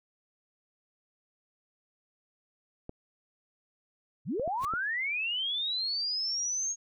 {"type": "clicks", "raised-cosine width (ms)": 2, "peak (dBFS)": -26, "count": 4, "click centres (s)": [2.894, 4.397, 4.477, 4.737]}
{"type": "linear sweep", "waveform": "sine", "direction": "up", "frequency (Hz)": [98, 6600], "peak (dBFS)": -29, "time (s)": [4.25, 6.76], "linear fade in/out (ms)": 50}
{"type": "noise with exponential growth", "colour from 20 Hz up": "pink", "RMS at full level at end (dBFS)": -38, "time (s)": [4.56, 4.65], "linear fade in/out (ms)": 0, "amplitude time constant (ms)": 19}
{"effects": []}